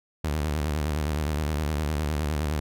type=tone with vibrato; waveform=sawtooth; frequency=75.4 Hz; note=D2; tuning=46 cents sharp; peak=-21 dBFS; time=0.24-2.6 s; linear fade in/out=5 ms; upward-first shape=square; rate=9.7 Hz; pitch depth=78 cents each way; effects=none